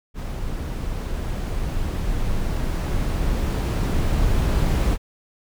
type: noise with level ramp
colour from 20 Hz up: brown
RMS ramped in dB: -28 to -18 dBFS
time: 0.14-4.98 s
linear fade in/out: 50 ms
effects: none